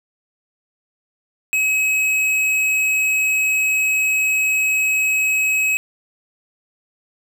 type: tone with tanh clipping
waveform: sine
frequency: 2556 Hz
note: D#7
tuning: 46 cents sharp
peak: -17 dBFS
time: 1.53-5.77 s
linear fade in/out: 0 ms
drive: 14 dB
effects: none